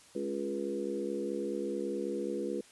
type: harmonic tone with a mistuned harmonic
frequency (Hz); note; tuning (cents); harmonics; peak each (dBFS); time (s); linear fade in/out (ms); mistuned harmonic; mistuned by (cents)
69.3; C#2; 0; 3 / 4 / 5 / 6 / 7; -40 / -40 / -37 / -40 / -38; 0.15-2.61; 5; 5; +21
effects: white hiss -58 dBFS RMS until 2.71 s + resampled to 24000 Hz